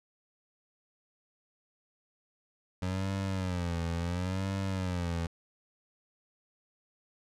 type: tone with vibrato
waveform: 25% pulse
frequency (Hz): 90.4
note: F#2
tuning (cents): -40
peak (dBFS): -27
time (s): 2.82-5.27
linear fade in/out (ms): 5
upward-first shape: sine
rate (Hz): 0.72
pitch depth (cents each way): 130
effects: low-pass 8000 Hz 12 dB/octave